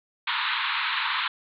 pink band-pass noise, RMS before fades -27 dBFS, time 0.27-1.28 s, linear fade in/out 5 ms, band 900 to 4100 Hz, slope 96 dB/octave, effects none

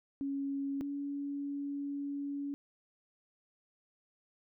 sine tone pair in turn, 277.2 / 283 Hz, C#4 / C#4, 0 / +36 cents, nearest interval unison, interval 36 cents, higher second, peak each -33 / -35 dBFS, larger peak first, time 0.21-0.81 / 0.81-2.54 s, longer second, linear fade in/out 0 ms, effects none

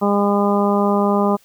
harmonic tone, 202.7 Hz, G#3, 42 cents flat, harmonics 1 / 2 / 3 / 4 / 5 / 6, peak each -17 / -20 / -22 / -23 / -24 / -25 dBFS, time 0.01-1.37 s, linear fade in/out 20 ms, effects white hiss -54 dBFS RMS until 1.44 s

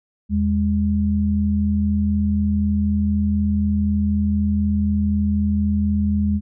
sine tone pair together, 81.6 / 205.6 Hz, E2 / G#3, -17 / -17 cents, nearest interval octave + major third, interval 1600 cents, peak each -20 / -18 dBFS, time 0.29-6.41 s, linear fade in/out 50 ms, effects none

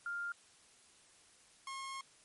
sine / sawtooth tone pair in turn, 1400 / 1078.3 Hz, F6 / C#6, +4 / -48 cents, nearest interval perfect fourth, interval 452 cents, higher first, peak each -37 / -38 dBFS, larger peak first, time 0.06-0.32 / 1.67-2.01 s, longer second, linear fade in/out 2 ms, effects white hiss -64 dBFS RMS until 2.24 s + MP3 48 kbps

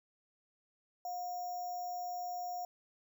sine tone with sample-and-hold, 717 Hz, F5, 45 cents sharp, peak -37 dBFS, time 1.05-2.65 s, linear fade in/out 2 ms, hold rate 6300 Hz, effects none

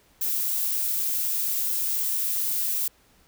violet noise, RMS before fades -26 dBFS, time 0.21-2.88 s, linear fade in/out 5 ms, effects pink hiss -60 dBFS RMS until 3.27 s

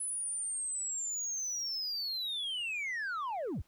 sine linear sweep, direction down, 10150 to 36.46 Hz, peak -31 dBFS, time 0-3.62 s, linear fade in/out 10 ms, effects tanh soft clip ceiling -33 dBFS + pink hiss -70 dBFS RMS until 3.67 s

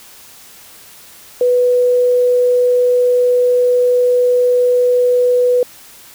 sine tone, 493.9 Hz, B4, in tune, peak -9 dBFS, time 1.41-5.63 s, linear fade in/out 2 ms, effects white hiss -40 dBFS RMS until 6.14 s

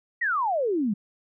sine exponential sweep, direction down, 1975.5 to 191.2 Hz, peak -22 dBFS, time 0.21-0.94 s, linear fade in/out 10 ms, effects none

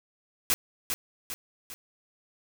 white noise with echo, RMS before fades -24 dBFS, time 0.5-0.54 s, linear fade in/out 0 ms, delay 400 ms, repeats 3, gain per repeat -6 dB, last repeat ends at 1.74 s, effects none

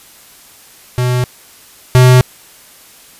square tone pair in turn, 124.7 / 126.66 Hz, B2 / B2, +17 / +44 cents, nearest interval unison, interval 27 cents, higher second, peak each -12 / -4 dBFS, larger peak second, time 0.98-1.24 / 1.95-2.21 s, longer neither, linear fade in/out 0 ms, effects white hiss -41 dBFS RMS until 3.19 s + resampled to 32000 Hz

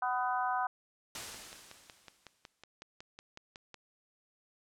harmonic tone, 250 Hz, B3, 21 cents sharp, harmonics 3 / 4 / 5 / 6, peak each -33 / -35 / -37 / -39 dBFS, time 0.02-0.67 s, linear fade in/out 5 ms
white noise with exponential decay, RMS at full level -39 dBFS, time 1.15-2.63 s, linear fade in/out 2 ms, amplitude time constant 320 ms
click train, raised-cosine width 0.2 ms, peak -30 dBFS, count 15, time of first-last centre 1.16-3.743 s, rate 5.42 Hz
effects low-pass 9000 Hz 12 dB/octave

